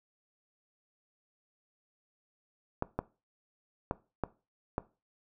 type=clicks; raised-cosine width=1 ms; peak=-16 dBFS; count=5; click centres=2.824 / 2.99 / 3.911 / 4.237 / 4.781 s; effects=noise-tail reverb RT60 0.3 s tail -19 dB re dry